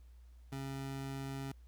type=tone; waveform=25% pulse; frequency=136 Hz; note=C#3; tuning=33 cents flat; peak=-36 dBFS; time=0.52-1.52 s; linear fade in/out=5 ms; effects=added 60 Hz sine -54 dBFS peak until 1.67 s + pink hiss -75 dBFS RMS until 1.67 s